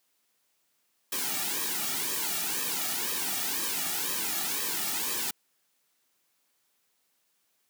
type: noise with flanger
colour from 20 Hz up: white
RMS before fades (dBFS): -31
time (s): 1.12-5.31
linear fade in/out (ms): 5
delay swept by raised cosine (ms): 1.4 to 1.98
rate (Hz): 2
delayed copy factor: -1
effects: white hiss -73 dBFS RMS until 7.69 s + high-pass 150 Hz 12 dB/octave